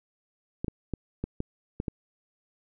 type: clicks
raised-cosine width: 3 ms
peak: -17 dBFS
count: 7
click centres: 0.645 / 0.682 / 0.937 / 1.24 / 1.404 / 1.801 / 1.882 s
effects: none